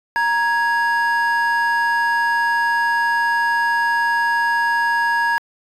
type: tone pair together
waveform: triangle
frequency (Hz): 935.3 / 1661.2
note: A#5 / G#6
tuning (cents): +6 / 0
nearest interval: minor seventh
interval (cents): 994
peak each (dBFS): -16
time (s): 0.16-5.38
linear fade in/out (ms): 0
effects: tanh soft clip ceiling -6 dBFS